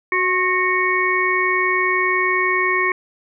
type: harmonic tone with a mistuned harmonic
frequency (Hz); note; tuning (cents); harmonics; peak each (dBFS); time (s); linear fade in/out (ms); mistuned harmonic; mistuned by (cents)
370; F#4; 0; 1 / 3 / 5 / 6; -23 / -21 / -21 / -20; 0.12-2.92; 2; 3; -41
effects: none